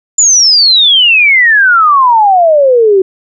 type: exponential sweep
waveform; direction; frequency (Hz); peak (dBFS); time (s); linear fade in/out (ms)
sine; down; 7150 to 370; -3; 0.18-3.02; 5
effects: none